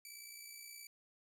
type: tone with amplitude modulation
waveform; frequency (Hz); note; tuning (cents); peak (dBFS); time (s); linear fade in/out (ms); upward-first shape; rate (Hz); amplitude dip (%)
10% pulse; 2311; D7; -28; -39; 0.05-0.87; 2; sine; 59.3; 50
effects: none